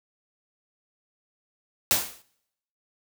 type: noise with exponential decay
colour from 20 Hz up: white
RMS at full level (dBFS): -18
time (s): 1.91-2.22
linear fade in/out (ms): 0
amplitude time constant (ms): 66
effects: noise-tail reverb RT60 0.8 s tail -24 dB re dry